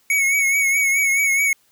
square tone with vibrato, 2217 Hz, C#7, in tune, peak -16 dBFS, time 0.1-1.53 s, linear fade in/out 2 ms, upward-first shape triangle, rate 4.7 Hz, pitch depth 53 cents each way, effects white hiss -60 dBFS RMS until 1.71 s

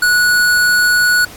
square tone, 1467 Hz, F#6, 15 cents flat, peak -10 dBFS, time 0.02-1.25 s, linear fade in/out 5 ms, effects pink hiss -36 dBFS RMS until 1.36 s + AAC 64 kbps

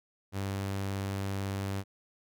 sawtooth tone, 98 Hz, G2, in tune, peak -28 dBFS, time 0.32-1.84 s, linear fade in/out 50 ms, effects none

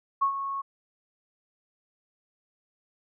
sine tone with ADSR envelope, 1100 Hz, C#6, 14 cents flat, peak -19 dBFS, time 0.21-0.62 s, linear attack 15 ms, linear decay 93 ms, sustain -10 dB, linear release 15 ms, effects none

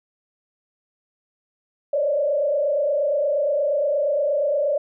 sine tone with frequency modulation, 579 Hz, D5, 25 cents flat, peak -18 dBFS, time 1.93-4.78 s, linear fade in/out 5 ms, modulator 28.5 Hz, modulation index 1.2, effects none

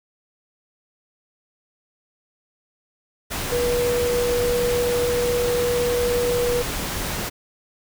sine tone in noise, 484.9 Hz, B4, 32 cents flat, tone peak -19 dBFS, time 3.51-6.63 s, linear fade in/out 20 ms, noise pink, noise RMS -27 dBFS, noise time 3.3-7.3 s, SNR +5 dB, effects none

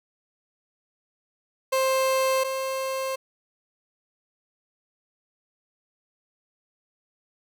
30% pulse tone pair in turn, 527 / 530.1 Hz, C5 / C5, +12 / +23 cents, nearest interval unison, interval 11 cents, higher second, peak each -18 / -24 dBFS, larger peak first, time 1.72-2.44 / 2.44-3.16 s, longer neither, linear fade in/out 10 ms, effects none

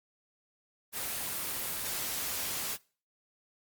white noise, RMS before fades -35 dBFS, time 0.92-2.78 s, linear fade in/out 50 ms, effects noise-tail reverb RT60 0.4 s tail -23 dB re dry + Opus 24 kbps

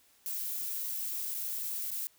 violet noise with dropouts, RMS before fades -36 dBFS, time 0.26-2.07 s, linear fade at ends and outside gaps 0 ms, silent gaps 1.343-1.348 / 1.905-1.916 s, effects white hiss -65 dBFS RMS until 2.18 s

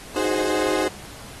35% pulse chord, Ab dominant seventh, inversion second, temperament equal, 311.1 / 370 / 415.3 / 523.3 Hz, Eb4 / Gb4 / Ab4 / C5, 0 / 0 / 0 / 0 cents, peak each -25 dBFS, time 0.16-0.88 s, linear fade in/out 2 ms, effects pink hiss -41 dBFS RMS until 1.4 s + AAC 32 kbps

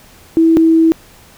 sine tone pair in turn, 326.7 / 325.2 Hz, E4 / E4, -15 / -23 cents, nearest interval unison, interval 8 cents, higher first, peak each -6 dBFS, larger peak neither, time 0.37-0.57 / 0.57-0.92 s, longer second, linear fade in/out 0 ms, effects pink hiss -43 dBFS RMS until 1.37 s

